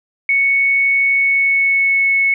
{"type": "tone with pitch glide", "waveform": "sine", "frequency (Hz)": [2217, 2202], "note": ["C#7", "C#7"], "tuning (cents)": [0, -12], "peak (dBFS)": -11, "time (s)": [0.29, 2.34], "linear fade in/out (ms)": 2, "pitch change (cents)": -12, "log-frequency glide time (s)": [1.13, 2.09], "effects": []}